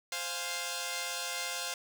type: chord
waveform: 5% pulse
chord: F minor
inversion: second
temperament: equal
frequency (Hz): 523.3 / 698.5 / 830.6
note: C5 / F5 / Ab5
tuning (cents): 0 / 0 / 0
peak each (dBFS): -27 / -26 / -30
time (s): 0.12-1.74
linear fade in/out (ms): 2
effects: none